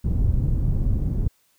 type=low-pass noise; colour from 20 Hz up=pink; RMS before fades=-21 dBFS; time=0.04-1.28 s; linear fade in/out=5 ms; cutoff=140 Hz; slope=12 dB/octave; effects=white hiss -64 dBFS RMS until 1.58 s